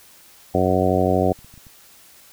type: harmonic tone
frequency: 92.5 Hz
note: F#2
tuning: in tune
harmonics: 1 / 2 / 3 / 4 / 5 / 6 / 7 / 8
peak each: -24 / -24 / -24 / -24 / -24 / -24 / -24 / -24 dBFS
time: 0.54-1.33 s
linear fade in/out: 10 ms
type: clicks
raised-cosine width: 5 ms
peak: -34 dBFS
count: 10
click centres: 0.845 / 0.881 / 0.954 / 1.069 / 1.317 / 1.39 / 1.446 / 1.54 / 1.577 / 1.668 s
effects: white hiss -49 dBFS RMS until 2.32 s